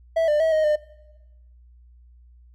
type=tone with pitch steps; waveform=triangle; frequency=655 / 597 / 644 / 624 / 603 Hz; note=E5 / D5 / E5 / D#5 / D5; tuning=-11 / +28 / -41 / +5 / +46 cents; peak=-15 dBFS; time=0.16-0.76 s; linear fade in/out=10 ms; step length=120 ms; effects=noise-tail reverb RT60 1.0 s tail -21 dB re dry + added 60 Hz sine -48 dBFS peak until 2.54 s